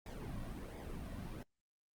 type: noise with flanger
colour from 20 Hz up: brown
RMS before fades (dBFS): -45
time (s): 0.06-1.43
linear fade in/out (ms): 2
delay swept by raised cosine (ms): 0.7 to 2.4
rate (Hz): 1.4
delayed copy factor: -0.55
effects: noise-tail reverb RT60 0.1 s tail -23 dB re dry + Opus 48 kbps